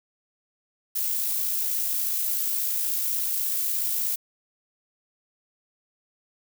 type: noise with amplitude modulation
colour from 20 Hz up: violet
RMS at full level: -25 dBFS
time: 0.95-4.16 s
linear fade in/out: 10 ms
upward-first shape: sine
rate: 56.5 Hz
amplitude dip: 30%
effects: none